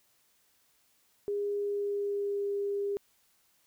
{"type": "tone with pitch glide", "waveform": "sine", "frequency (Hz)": [407.6, 402.7], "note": ["G#4", "G4"], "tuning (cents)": [-32, 47], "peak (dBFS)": -29, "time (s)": [1.28, 2.97], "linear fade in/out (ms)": 0, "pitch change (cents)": -21, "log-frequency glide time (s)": [1.54, 2.47], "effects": ["white hiss -69 dBFS RMS until 3.66 s"]}